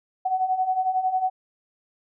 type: beating tone pair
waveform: sine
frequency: 740 / 751 Hz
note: F#5 / F#5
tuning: 0 / +26 cents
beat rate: 11 Hz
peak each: -27 / -22 dBFS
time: 0.25-1.3 s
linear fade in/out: 10 ms
effects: none